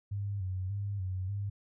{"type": "tone with vibrato", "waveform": "sine", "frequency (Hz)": 96.9, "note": "G2", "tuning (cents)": -20, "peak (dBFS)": -32, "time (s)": [0.11, 1.5], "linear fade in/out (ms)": 10, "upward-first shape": "square", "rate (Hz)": 1.7, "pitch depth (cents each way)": 68, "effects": []}